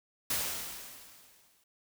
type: noise with exponential decay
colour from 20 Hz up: white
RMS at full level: -30 dBFS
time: 0.3-1.64 s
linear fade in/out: 5 ms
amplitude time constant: 290 ms
effects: none